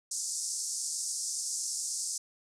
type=band-pass noise; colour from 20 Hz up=white; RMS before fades=-35 dBFS; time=0.11-2.18 s; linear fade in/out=5 ms; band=5100 to 9200 Hz; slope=48 dB/octave; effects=none